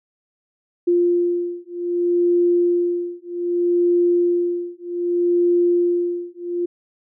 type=beating tone pair; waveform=sine; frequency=349.2 / 349.84 Hz; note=F4 / F4; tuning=0 / +3 cents; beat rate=0.64 Hz; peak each=-19 dBFS; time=0.87-6.66 s; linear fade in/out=10 ms; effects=none